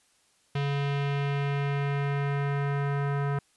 square tone with low-pass filter sweep, 141.4 Hz, C#3, 35 cents sharp, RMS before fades -28 dBFS, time 0.55-3.39 s, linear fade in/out 5 ms, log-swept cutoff 3200 to 1500 Hz, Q 1.7, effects white hiss -66 dBFS RMS until 3.56 s + resampled to 24000 Hz

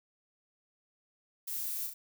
violet noise with echo, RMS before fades -38 dBFS, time 1.47-1.87 s, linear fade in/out 10 ms, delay 35 ms, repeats 2, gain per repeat -4 dB, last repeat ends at 1.94 s, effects none

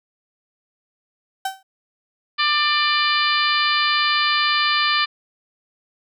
35% pulse tone with exponential decay, 770 Hz, G5, 31 cents flat, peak -17 dBFS, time 1.45-1.63 s, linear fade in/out 5 ms, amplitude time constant 38 ms
harmonic tone, 594 Hz, D5, 20 cents sharp, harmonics 2 / 3 / 4 / 5 / 6 / 7 / 8, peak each -21 / -23 / -24 / -25 / -26 / -26 / -27 dBFS, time 2.38-5.06 s, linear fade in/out 20 ms
effects none

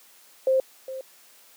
sine tone with echo, 526 Hz, C5, 9 cents sharp, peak -17 dBFS, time 0.47-0.6 s, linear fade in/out 2 ms, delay 410 ms, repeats 1, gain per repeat -14 dB, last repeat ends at 1.01 s, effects white hiss -54 dBFS RMS until 1.56 s + high-pass 300 Hz 12 dB/octave

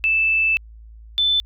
sine tone pair in turn, 2637 / 3520 Hz, E7 / A7, 0 / 0 cents, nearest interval perfect fourth, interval 500 cents, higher second, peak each -15 dBFS, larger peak neither, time 0.04-0.57 / 1.18-1.4 s, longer first, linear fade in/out 0 ms, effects added 55 Hz sine -39 dBFS peak until 1.45 s

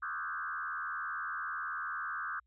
sine tone with frequency modulation, 1371 Hz, F6, 32 cents flat, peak -35 dBFS, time 0.02-2.4 s, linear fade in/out 10 ms, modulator 79 Hz, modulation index 3, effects added 60 Hz sine -70 dBFS peak until 2.46 s

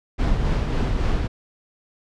brown noise with tremolo, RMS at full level -19 dBFS, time 0.18-1.28 s, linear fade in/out 20 ms, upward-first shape triangle, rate 3.6 Hz, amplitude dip 40%, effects low-pass 5000 Hz 12 dB/octave

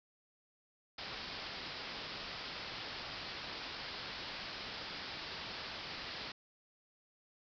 white low-pass noise, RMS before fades -45 dBFS, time 0.98-6.32 s, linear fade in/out 5 ms, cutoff 5200 Hz, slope 96 dB/octave, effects none

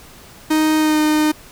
45% pulse tone with pitch glide, 311.1 to 305.9 Hz, D#4 to D#4, 0 to -29 cents, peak -13 dBFS, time 0.5-1.32 s, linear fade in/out 10 ms, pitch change -29 cents, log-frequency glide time 0.77-0.99 s, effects pink hiss -42 dBFS RMS until 1.51 s

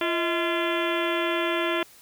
harmonic tone with a mistuned harmonic, 342.9 Hz, F4, 32 cents flat, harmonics 1 / 2 / 3 / 4 / 5 / 6 / 7 / 8 / 9 / 10, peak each -27 / -30 / -32 / -33 / -34 / -35 / -35 / -36 / -37 / -37 dBFS, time 0.01-1.83 s, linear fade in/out 2 ms, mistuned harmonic 2, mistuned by -110 cents, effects white hiss -52 dBFS RMS until 2.01 s

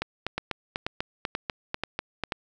two click trains, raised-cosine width 0.3 ms, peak -12 / -12 dBFS, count 10 / 5, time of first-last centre 0.02-2.237 / 0.38-2.322 s, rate 4.06 / 2.06 Hz, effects none

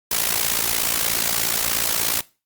white noise with amplitude modulation, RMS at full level -18 dBFS, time 0.11-2.21 s, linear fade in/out 5 ms, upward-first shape sine, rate 56.8 Hz, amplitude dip 80%, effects noise-tail reverb RT60 0.3 s tail -20 dB re dry + Opus 48 kbps

